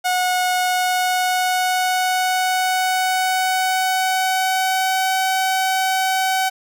sawtooth tone with pitch glide, 730 to 757.5 Hz, F#5 to F#5, -24 to +40 cents, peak -13 dBFS, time 0.04-6.5 s, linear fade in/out 20 ms, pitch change +64 cents, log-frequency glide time 0.54-5.15 s, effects none

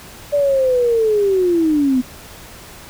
sine linear sweep, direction down, 586 to 246.9 Hz, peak -12 dBFS, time 0.32-2.02 s, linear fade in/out 20 ms, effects pink hiss -38 dBFS RMS until 2.89 s

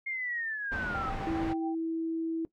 sine linear sweep, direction down, 2144 to 1275 Hz, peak -32 dBFS, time 0.06-1.1 s, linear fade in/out 10 ms
pink low-pass noise, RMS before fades -37 dBFS, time 0.71-1.54 s, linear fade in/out 20 ms, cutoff 2000 Hz, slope 12 dB/octave
sine tone with tremolo, 783 Hz, G5, 2 cents flat, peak -34 dBFS, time 0.94-1.75 s, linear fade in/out 10 ms, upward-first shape triangle, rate 7.2 Hz, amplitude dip 70%
sine tone, 326.7 Hz, E4, 15 cents flat, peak -29 dBFS, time 1.27-2.45 s, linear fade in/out 0 ms
effects noise-tail reverb RT60 0.1 s tail -18 dB re dry

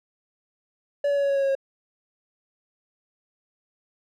triangle tone with pitch steps, 572 / 567.7 / 563.5 / 559.3 / 555.1 / 550.9 / 546.8 / 542.7 Hz, D5 / C#5 / C#5 / C#5 / C#5 / C#5 / C#5 / C#5, -46 / +41 / +28 / +15 / +2 / -11 / -24 / -37 cents, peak -18 dBFS, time 1.04-1.552 s, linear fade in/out 5 ms, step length 64 ms, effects none

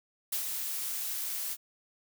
blue noise with ADSR envelope, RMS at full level -31 dBFS, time 0.32-1.57 s, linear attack 8 ms, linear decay 96 ms, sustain -4 dB, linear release 46 ms, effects none

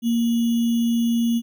sine tone with sample-and-hold, 233.1 Hz, A#3, in tune, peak -17 dBFS, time 0.02-1.42 s, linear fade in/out 50 ms, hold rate 3150 Hz, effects none

